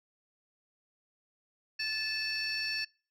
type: tone cluster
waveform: sine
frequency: 1743 / 2622 / 4457 / 5450 Hz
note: A6 / E7 / C#8 / F8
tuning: -17 / -10 / +9 / -43 cents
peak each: -37 / -35 / -35 / -38 dBFS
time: 1.79-2.85 s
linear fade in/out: 10 ms
effects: noise-tail reverb RT60 0.4 s tail -25 dB re dry + tanh soft clip ceiling -25 dBFS